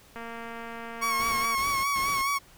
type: click train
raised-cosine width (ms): 0.5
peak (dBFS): -25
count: 322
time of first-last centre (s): 0.16-1.55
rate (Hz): 231
type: tone with vibrato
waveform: 30% pulse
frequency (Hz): 1108.7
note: C#6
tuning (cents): 0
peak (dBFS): -22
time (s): 1.01-2.39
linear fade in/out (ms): 20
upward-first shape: sine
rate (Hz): 4.8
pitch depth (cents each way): 44
type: noise bursts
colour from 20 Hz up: pink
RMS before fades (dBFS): -40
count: 3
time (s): 1.19-2.22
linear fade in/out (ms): 10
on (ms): 270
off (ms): 110
effects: pink hiss -55 dBFS RMS until 2.57 s